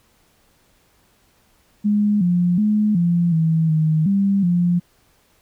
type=tone with pitch steps; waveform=sine; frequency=207.6 / 176.4 / 211.4 / 172.3 / 161.5 / 156.7 / 197.6 / 175.1 Hz; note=G#3 / F3 / G#3 / F3 / E3 / D#3 / G3 / F3; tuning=0 / +18 / +31 / -23 / -35 / +13 / +14 / +5 cents; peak=-14 dBFS; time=1.84-4.8 s; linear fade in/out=20 ms; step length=370 ms; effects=pink hiss -59 dBFS RMS until 5.41 s